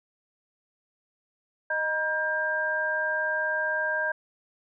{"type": "tone cluster", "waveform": "sine", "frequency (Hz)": [619, 952, 1596], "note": ["D#5", "A#5", "G6"], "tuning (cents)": [-9, 36, 31], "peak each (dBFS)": [-31, -34, -26], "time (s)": [1.7, 4.12], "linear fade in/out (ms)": 5, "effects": []}